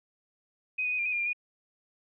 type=tone with pitch steps; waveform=sine; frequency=2511 / 2480 / 2501 / 2390 / 2504 / 2409 / 2388 / 2453 Hz; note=D#7 / D#7 / D#7 / D7 / D#7 / D7 / D7 / D#7; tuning=+15 / -6 / +8 / +30 / +10 / +43 / +28 / -25 cents; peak=-27 dBFS; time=0.78-1.332 s; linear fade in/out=10 ms; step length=69 ms; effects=none